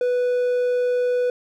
triangle tone, 493.9 Hz, B4, in tune, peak -16 dBFS, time 0.01-1.3 s, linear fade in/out 2 ms, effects none

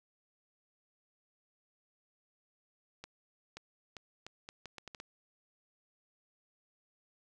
accelerating click train, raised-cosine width 0.2 ms, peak -28 dBFS, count 10, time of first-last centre 3.04-5.001 s, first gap 530 ms, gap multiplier 0.75, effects none

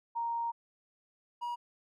sine / triangle tone pair in turn, 932.3 / 958 Hz, A#5 / A#5, 0 / +47 cents, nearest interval unison, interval 47 cents, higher second, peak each -31 / -32 dBFS, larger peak first, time 0.15-0.52 / 1.41-1.56 s, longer first, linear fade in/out 20 ms, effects none

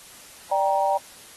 sine chord, G minor, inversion second, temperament just, 588 / 784 / 940.8 Hz, D5 / G5 / Bb5, +2 / 0 / +16 cents, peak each -24 / -22 / -24 dBFS, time 0.51-0.98 s, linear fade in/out 10 ms, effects white hiss -46 dBFS RMS until 1.36 s + AAC 32 kbps

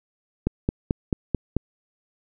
click train, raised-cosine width 3 ms, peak -8 dBFS, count 6, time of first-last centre 0.47-1.566 s, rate 4.56 Hz, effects none

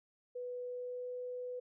sine tone with pitch glide, 493.9 to 497 Hz, B4 to B4, 0 to +11 cents, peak -39 dBFS, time 0.35-1.6 s, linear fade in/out 10 ms, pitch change +11 cents, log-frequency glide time 0.63-1.13 s, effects none

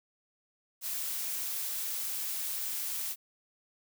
blue noise with amplitude modulation, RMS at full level -34 dBFS, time 0.81-3.16 s, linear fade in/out 50 ms, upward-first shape sine, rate 248 Hz, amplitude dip 25%, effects none

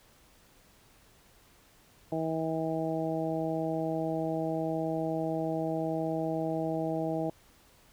harmonic tone, 160.8 Hz, E3, 43 cents flat, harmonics 1 / 2 / 3 / 4 / 5, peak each -36 / -33 / -37 / -34 / -39 dBFS, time 2.12-7.3 s, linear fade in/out 2 ms, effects pink hiss -61 dBFS RMS until 7.92 s

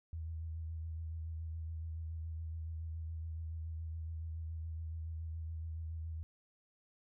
sine tone with vibrato, 80.8 Hz, E2, 34 cents flat, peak -39 dBFS, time 0.13-6.23 s, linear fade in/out 0 ms, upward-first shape sine, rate 7.1 Hz, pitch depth 30 cents each way, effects none

